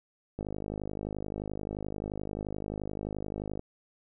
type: click train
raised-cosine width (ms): 2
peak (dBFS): -22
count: 166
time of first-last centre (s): 0.39-3.594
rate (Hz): 51.5
effects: none